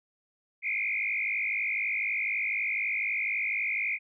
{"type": "tone with frequency modulation", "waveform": "sine", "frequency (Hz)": 2274, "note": "C#7", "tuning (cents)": 44, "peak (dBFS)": -27, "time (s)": [0.62, 3.99], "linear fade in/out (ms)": 50, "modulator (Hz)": 52, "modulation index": 3.7, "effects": []}